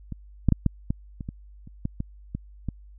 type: clicks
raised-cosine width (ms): 5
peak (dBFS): -21 / -6 / -7 / -8 / -12 / -22 / -20 / -30 / -14 / -16 / -17 / -16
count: 12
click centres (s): 0.123 / 0.487 / 0.523 / 0.663 / 0.905 / 1.208 / 1.289 / 1.674 / 1.854 / 2.004 / 2.35 / 2.687
effects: added 50 Hz sine -45 dBFS peak until 2.98 s